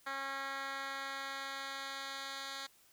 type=tone with band-pass filter sweep; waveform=10% pulse; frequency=272.6 Hz; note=C#4; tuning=29 cents flat; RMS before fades=-42 dBFS; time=0.06-2.67 s; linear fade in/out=10 ms; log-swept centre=1800 to 3700 Hz; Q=1.1; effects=white hiss -66 dBFS RMS until 2.92 s